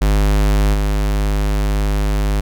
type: tone with level steps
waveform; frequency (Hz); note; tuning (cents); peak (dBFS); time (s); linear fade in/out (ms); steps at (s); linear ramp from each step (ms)
square; 50.9; G#1; -34; -12 / -15; 0.01-2.41; 10; 0.73; 20
effects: none